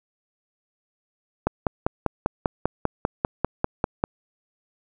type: click train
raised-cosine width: 1 ms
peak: -6 dBFS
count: 14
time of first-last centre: 1.47-4.039 s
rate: 5.06 Hz
effects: none